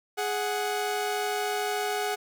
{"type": "tone pair together", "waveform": "sawtooth", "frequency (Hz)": [416.8, 740], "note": ["G#4", "F#5"], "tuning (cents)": [6, 0], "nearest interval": "minor seventh", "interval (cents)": 994, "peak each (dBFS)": -26, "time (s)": [0.17, 2.16], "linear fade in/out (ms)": 20, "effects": []}